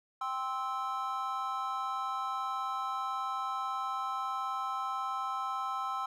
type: chord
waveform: triangle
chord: C major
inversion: second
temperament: just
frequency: 784.9 / 1046.5 / 1308.1 Hz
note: G5 / C6 / E6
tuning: +2 / 0 / -14 cents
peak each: -37 / -35 / -34 dBFS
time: 0.21-6.06 s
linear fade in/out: 5 ms
effects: none